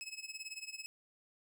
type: tone with tremolo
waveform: 20% pulse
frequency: 2579 Hz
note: E7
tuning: 39 cents flat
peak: -36 dBFS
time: 0.01-0.86 s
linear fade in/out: 0 ms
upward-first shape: sine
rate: 18 Hz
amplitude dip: 85%
effects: none